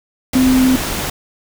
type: tone in noise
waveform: sine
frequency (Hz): 258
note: C4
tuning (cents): -24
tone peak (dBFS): -9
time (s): 0.35-0.76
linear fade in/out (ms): 5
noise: pink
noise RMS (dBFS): -21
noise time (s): 0.33-1.1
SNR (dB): +9
effects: none